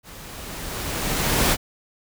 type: noise with level ramp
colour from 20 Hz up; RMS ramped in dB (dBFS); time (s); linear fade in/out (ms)
pink; -42 to -17; 0.03-1.57; 50
effects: none